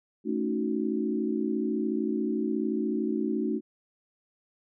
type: chord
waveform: sine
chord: D# half-diminished seventh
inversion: second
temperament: equal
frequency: 220 / 277.2 / 311.1 / 370 Hz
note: A3 / C#4 / D#4 / F#4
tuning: 0 / 0 / 0 / 0 cents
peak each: -30 / -33 / -31 / -32 dBFS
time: 0.24-3.61 s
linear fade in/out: 50 ms
effects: none